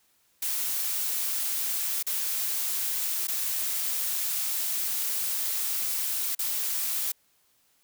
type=noise with dropouts; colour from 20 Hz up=blue; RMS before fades=-29 dBFS; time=0.42-7.12 s; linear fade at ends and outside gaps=5 ms; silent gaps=2.028-2.066 / 3.272-3.281 / 6.351-6.39 s; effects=white hiss -67 dBFS RMS until 7.83 s